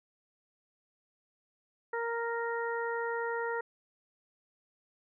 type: harmonic tone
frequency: 465.5 Hz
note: A#4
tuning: 2 cents flat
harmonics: 1 / 2 / 3 / 4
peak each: -34 / -37 / -39 / -40 dBFS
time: 1.93-3.61 s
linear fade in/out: 5 ms
effects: none